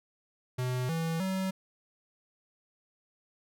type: tone with pitch steps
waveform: square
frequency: 126.3 / 163.9 / 189.6 Hz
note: B2 / E3 / F#3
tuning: +39 / -10 / +43 cents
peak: -30 dBFS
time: 0.58-1.51 s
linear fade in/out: 10 ms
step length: 310 ms
effects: none